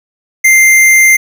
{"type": "tone", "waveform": "square", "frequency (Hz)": 2093, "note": "C7", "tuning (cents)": 0, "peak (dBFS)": -4, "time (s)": [0.44, 1.17], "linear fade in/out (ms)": 10, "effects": []}